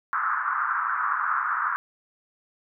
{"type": "band-pass noise", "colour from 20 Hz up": "pink", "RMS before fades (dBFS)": -26, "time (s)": [0.13, 1.76], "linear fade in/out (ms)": 0, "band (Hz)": [1100, 1500], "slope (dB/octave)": 48, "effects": []}